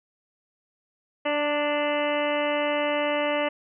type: harmonic tone with a mistuned harmonic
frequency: 293.7 Hz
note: D4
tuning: in tune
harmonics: 1 / 2 / 3 / 4 / 5 / 6 / 7 / 8 / 9 / 10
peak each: -31 / -25 / -32 / -34 / -39 / -37 / -33 / -43 / -35 / -36 dBFS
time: 1.25-3.49 s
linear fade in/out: 10 ms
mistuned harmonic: 3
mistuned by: +15 cents
effects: none